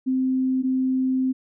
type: tone pair in turn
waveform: sine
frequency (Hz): 260 / 260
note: C4 / C4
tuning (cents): -11 / -11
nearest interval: unison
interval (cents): 0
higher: neither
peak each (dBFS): -19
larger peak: neither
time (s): 0.06-0.63 / 0.63-1.33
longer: second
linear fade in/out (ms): 20
effects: none